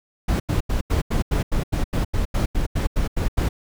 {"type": "noise bursts", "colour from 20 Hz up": "brown", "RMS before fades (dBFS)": -20, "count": 16, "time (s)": [0.28, 3.49], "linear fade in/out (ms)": 10, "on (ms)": 120, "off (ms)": 86, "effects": []}